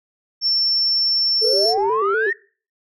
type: tone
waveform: sine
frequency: 5410 Hz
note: E8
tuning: 44 cents sharp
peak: -15 dBFS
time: 0.41-1.75 s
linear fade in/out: 50 ms
type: tone with vibrato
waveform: sine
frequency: 417.5 Hz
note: G#4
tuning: 9 cents sharp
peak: -18 dBFS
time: 1.41-2.31 s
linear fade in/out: 20 ms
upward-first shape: square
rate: 4.1 Hz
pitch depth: 95 cents each way
type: exponential sweep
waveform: sine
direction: up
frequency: 466.2 to 1884 Hz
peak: -18 dBFS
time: 1.44-2.33 s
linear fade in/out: 5 ms
effects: noise-tail reverb RT60 0.4 s tail -22 dB re dry + tanh soft clip ceiling -9 dBFS